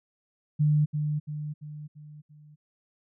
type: tone with echo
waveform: sine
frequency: 150 Hz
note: D3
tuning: 37 cents sharp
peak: -19 dBFS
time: 0.59-0.86 s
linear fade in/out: 20 ms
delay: 340 ms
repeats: 5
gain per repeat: -6 dB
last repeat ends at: 2.56 s
effects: none